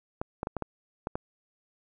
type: clicks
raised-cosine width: 1 ms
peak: -17 dBFS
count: 7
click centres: 0.215 / 0.431 / 0.471 / 0.567 / 0.623 / 1.071 / 1.155 s
effects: none